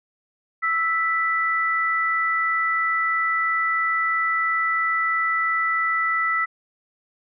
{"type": "tone pair together", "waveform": "sine", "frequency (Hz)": [1318.5, 1975.5], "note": ["E6", "B6"], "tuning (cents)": [0, 0], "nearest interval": "perfect fifth", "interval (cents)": 700, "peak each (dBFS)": -22, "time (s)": [0.62, 6.46], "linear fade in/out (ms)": 20, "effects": []}